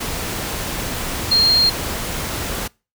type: tone in noise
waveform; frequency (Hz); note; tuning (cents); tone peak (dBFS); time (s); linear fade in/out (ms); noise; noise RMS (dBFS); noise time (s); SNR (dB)
sine; 4214; C8; +12; -11; 1.31-1.7; 10; pink; -25; 0-2.68; +11
effects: noise-tail reverb RT60 0.3 s tail -25 dB re dry